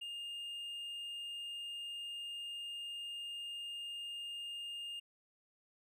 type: tone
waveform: triangle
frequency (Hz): 2823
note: F7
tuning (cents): +18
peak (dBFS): -40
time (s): 0.01-5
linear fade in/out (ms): 10
effects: none